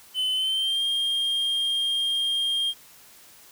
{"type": "tone with pitch glide", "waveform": "triangle", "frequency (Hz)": [3035, 3214], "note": ["F#7", "G7"], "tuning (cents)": [43, 43], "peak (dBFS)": -21, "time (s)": [0.14, 2.74], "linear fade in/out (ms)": 50, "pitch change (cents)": 100, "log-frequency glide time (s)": [0.34, 0.84], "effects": ["white hiss -51 dBFS RMS until 3.51 s"]}